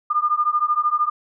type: beating tone pair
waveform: sine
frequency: 1203 / 1216 Hz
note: D6 / D#6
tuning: +41 / -40 cents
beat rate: 13 Hz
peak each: -20 dBFS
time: 0.1-1.1 s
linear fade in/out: 10 ms
effects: none